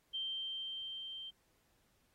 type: tone with level ramp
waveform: sine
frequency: 3140 Hz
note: G7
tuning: 2 cents sharp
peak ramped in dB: -36 to -44 dBFS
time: 0.13-1.31 s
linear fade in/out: 20 ms
effects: pink hiss -75 dBFS RMS until 2.14 s + AAC 48 kbps